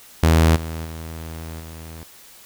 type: tone with level steps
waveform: sawtooth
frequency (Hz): 80.9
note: E2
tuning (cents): -32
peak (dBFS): -8 / -23 / -27 / -31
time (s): 0.23-2.03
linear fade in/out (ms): 0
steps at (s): 0.55 / 0.84 / 1.59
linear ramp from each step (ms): 20
effects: white hiss -46 dBFS RMS until 2.45 s